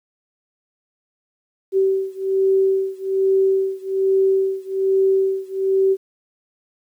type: beating tone pair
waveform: sine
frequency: 384.5 / 385.7 Hz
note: G4 / G4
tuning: -33 / -28 cents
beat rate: 1.2 Hz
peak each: -18 / -19 dBFS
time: 1.72-5.97 s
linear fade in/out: 50 ms
effects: 9-bit